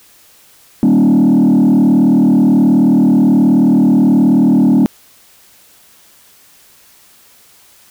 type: tone with frequency modulation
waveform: sine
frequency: 243.1 Hz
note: B3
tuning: 27 cents flat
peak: -4 dBFS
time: 0.83-4.86 s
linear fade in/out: 0 ms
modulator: 38.7 Hz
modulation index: 1.5
effects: tanh soft clip ceiling -5 dBFS + white hiss -46 dBFS RMS until 7.9 s